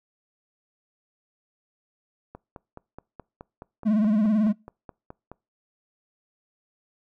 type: click train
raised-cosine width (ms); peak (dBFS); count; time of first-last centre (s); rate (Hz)
1; -26; 15; 2.35-5.316; 4.72
type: tone with vibrato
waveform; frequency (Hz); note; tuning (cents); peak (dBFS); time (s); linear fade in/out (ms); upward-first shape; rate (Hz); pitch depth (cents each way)
triangle; 213.5; G#3; +48; -16; 3.85-4.53; 20; sine; 18; 83
effects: noise-tail reverb RT60 0.3 s tail -25 dB re dry

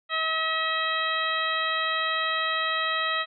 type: harmonic tone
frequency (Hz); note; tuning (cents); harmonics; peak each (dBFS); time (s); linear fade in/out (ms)
641; E5; -49; 1 / 2 / 3 / 4 / 5 / 6; -35 / -28 / -29 / -34 / -33 / -33; 0.09-3.26; 50
effects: none

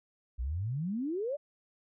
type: exponential sweep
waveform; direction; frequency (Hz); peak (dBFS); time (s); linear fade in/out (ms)
sine; up; 55.6 to 608; -31; 0.38-1.37; 20
effects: none

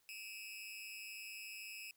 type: tone with amplitude modulation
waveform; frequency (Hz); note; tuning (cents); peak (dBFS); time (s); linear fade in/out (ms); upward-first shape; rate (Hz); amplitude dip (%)
sawtooth; 2573; E7; -43; -40; 0.09-1.91; 0; sine; 212; 90
effects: white hiss -75 dBFS RMS until 1.96 s

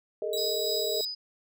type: chord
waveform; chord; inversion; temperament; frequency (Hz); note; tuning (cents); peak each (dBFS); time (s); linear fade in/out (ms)
sine; Ab suspended second; none; equal with one note detuned; 415.3 / 455 / 622.3; Ab4 / Bb4 / Eb5; 0 / -42 / 0; -33; 0.22-1.01; 2
type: tone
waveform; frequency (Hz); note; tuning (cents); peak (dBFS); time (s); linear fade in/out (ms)
sawtooth; 3890; B7; -27; -29; 0.33-1.05; 2
type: tone with tremolo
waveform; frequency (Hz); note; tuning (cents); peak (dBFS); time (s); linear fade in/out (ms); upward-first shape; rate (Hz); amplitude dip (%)
sine; 4980; D#8; +1; -30; 0.37-1.15; 10; sine; 3.4; 55
effects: none

